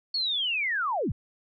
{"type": "linear sweep", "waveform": "sine", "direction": "down", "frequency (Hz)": [4435, 55], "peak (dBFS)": -25, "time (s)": [0.14, 1.12], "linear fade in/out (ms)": 5, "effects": []}